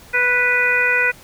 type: harmonic tone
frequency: 493.3 Hz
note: B4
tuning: 2 cents flat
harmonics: 1 / 2 / 3 / 4 / 5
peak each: -25 / -29 / -18 / -19 / -19 dBFS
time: 0.13-1.12 s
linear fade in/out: 20 ms
effects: pink hiss -44 dBFS RMS until 1.23 s